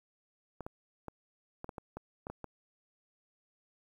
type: clicks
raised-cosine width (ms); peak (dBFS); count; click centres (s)
1; -27; 10; 0.607 / 0.665 / 1.083 / 1.644 / 1.692 / 1.782 / 1.97 / 2.269 / 2.3 / 2.443
effects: 10-bit